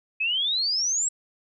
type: exponential sweep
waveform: sine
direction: up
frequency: 2516 to 7820 Hz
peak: -22 dBFS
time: 0.2-1.09 s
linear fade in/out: 10 ms
effects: none